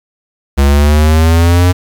square exponential sweep, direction up, 68.6 to 90.9 Hz, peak -6 dBFS, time 0.57-1.73 s, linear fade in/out 20 ms, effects 7-bit

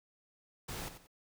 pink noise with echo, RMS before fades -42 dBFS, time 0.68-0.89 s, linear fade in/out 10 ms, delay 91 ms, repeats 2, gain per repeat -10 dB, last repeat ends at 1.072 s, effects none

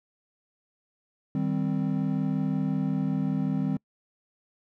triangle chord, C minor, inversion first, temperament equal, 155.56 / 196 / 261.6 Hz, Eb3 / G3 / C4, 0 / 0 / 0 cents, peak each -27 dBFS, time 1.35-3.77 s, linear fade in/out 2 ms, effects noise-tail reverb RT60 0.1 s tail -26 dB re dry

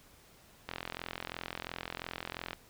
click train, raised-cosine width 0.3 ms, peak -21 dBFS, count 80, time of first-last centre 0.69-2.531 s, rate 42.9 Hz, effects pink hiss -60 dBFS RMS until 2.69 s

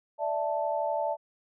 sine chord, D suspended second, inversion none, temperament equal, 587.3 / 659.3 / 880 Hz, D5 / E5 / A5, 0 / 0 / 0 cents, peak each -31 dBFS, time 0.18-1.17 s, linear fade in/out 50 ms, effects none

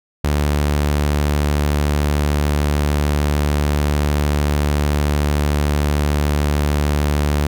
sawtooth tone, 73.42 Hz, D2, in tune, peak -11 dBFS, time 0.24-7.47 s, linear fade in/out 5 ms, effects none

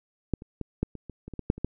clicks, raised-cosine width 3 ms, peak -12 / -29 / -19 / -12 / -26 / -26 / -27 / -25 / -20 / -8 / -27 / -14 dBFS, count 12, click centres 0.337 / 0.421 / 0.613 / 0.83 / 0.953 / 1.097 / 1.28 / 1.337 / 1.393 / 1.501 / 1.58 / 1.646 s, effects none

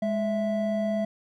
triangle tone pair together, 207.9 / 660 Hz, G#3 / E5, +2 / +2 cents, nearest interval octave + minor sixth, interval 2000 cents, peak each -25 dBFS, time 0.02-1.05 s, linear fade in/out 5 ms, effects none

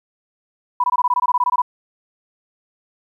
sine tone bursts, 987.8 Hz, B5, in tune, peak -13 dBFS, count 14, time 0.8-1.619 s, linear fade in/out 5 ms, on 39 ms, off 21 ms, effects 9-bit

